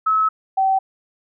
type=tone pair in turn; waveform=sine; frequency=1293 / 768.8 Hz; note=E6 / G5; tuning=-34 / -34 cents; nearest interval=major sixth; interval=900 cents; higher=first; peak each=-14 dBFS; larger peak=neither; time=0.06-0.29 / 0.57-0.79 s; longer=first; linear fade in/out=10 ms; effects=none